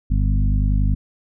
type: harmonic tone with a mistuned harmonic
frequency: 50.1 Hz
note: G1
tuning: 38 cents sharp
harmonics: 1 / 2 / 3 / 4 / 5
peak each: -16 / -22 / -26 / -28 / -30 dBFS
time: 0.1-0.95 s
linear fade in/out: 10 ms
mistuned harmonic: 1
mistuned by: -54 cents
effects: none